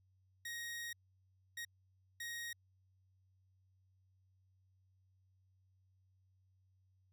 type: tone bursts at uneven times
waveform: sawtooth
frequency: 1878 Hz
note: A#6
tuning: 12 cents sharp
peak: -39 dBFS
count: 3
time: 0.45-0.93 / 1.57-1.65 / 2.2-2.53 s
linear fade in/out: 5 ms
effects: added 94 Hz sine -70 dBFS peak until 7.12 s